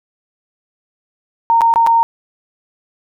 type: tone with dropouts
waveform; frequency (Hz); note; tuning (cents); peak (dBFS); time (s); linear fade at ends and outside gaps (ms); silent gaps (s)
sine; 921; A#5; -21; -8; 1.5-2.03; 0; 1.609-1.617 / 1.739-1.759 / 1.865-1.871
effects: none

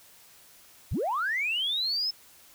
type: linear sweep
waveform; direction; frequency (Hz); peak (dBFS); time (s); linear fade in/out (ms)
sine; up; 30.04 to 5274; -25; 0.91-2.11; 10
effects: tanh soft clip ceiling -21 dBFS + white hiss -55 dBFS RMS until 2.54 s

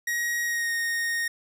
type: tone with pitch glide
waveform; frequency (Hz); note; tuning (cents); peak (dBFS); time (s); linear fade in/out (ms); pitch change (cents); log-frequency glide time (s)
45% pulse; 1893 to 1856.2; A#6 to A#6; +26 to -8; -25; 0.07-1.28; 5; -34; 0.43-0.72
effects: none

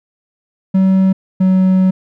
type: tone pair in turn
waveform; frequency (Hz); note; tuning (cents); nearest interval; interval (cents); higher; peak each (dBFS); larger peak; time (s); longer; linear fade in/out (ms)
triangle; 190.1 / 187.27; F#3 / F#3; +47 / +21; unison; 26; first; -6; neither; 0.74-1.13 / 1.4-1.91; second; 10
effects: none

